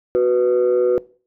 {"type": "tone pair together", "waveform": "sine", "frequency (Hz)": [370, 493.9], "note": ["F#4", "B4"], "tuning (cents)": [0, 0], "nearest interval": "perfect fourth", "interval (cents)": 500, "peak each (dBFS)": -14, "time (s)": [0.15, 0.98], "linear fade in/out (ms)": 0, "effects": ["noise-tail reverb RT60 0.4 s tail -22 dB re dry", "tanh soft clip ceiling -10 dBFS"]}